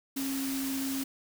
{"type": "tone in noise", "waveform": "sine", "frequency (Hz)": 269.9, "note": "C#4", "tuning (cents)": -46, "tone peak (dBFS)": -31, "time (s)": [0.16, 1.04], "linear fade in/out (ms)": 10, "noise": "white", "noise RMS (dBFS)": -38, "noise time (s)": [0.16, 1.04], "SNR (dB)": 4, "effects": []}